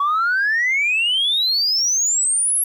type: exponential sweep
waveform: sine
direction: up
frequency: 1118 to 11400 Hz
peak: -14 dBFS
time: 0-2.64 s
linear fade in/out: 5 ms
effects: tanh soft clip ceiling -13 dBFS + 9-bit